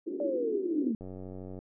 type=band-pass noise; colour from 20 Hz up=pink; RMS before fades=-35 dBFS; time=0.06-0.93 s; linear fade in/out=20 ms; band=280 to 390 Hz; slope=48 dB/octave
type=linear sweep; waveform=sine; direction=down; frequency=590 to 212 Hz; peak=-29 dBFS; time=0.2-0.95 s; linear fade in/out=2 ms
type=click train; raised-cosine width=2 ms; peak=-30 dBFS; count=55; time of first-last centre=1.01-1.589 s; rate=93.2 Hz
effects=none